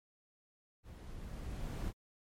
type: noise with level ramp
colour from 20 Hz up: brown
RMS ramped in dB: -51 to -37 dBFS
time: 0.83-1.93 s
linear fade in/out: 50 ms
effects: MP3 64 kbps